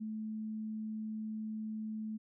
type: tone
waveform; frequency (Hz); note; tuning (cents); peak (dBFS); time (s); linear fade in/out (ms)
sine; 217.2; A3; -22; -37; 0-2.18; 20
effects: none